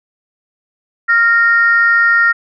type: tone pair together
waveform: sine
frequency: 1396.9 / 1849.7 Hz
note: F6 / A#6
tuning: 0 / -14 cents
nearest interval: perfect fourth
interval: 486 cents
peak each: -10 dBFS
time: 1.08-2.33 s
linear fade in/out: 20 ms
effects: tanh soft clip ceiling 0 dBFS